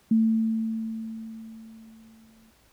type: tone with exponential decay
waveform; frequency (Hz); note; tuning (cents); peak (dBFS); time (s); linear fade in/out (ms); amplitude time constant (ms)
sine; 223; A3; +23; -16; 0.11-2.51; 5; 520
effects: pink hiss -61 dBFS RMS until 2.72 s